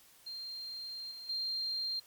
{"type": "tone with level steps", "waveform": "sine", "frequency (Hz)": 4186, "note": "C8", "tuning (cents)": 0, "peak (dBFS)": [-40, -44, -33], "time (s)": [0.26, 2], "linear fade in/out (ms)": 10, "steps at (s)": [1.11, 1.29], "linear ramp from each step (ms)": 5, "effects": ["white hiss -61 dBFS RMS until 2.06 s", "MP3 96 kbps"]}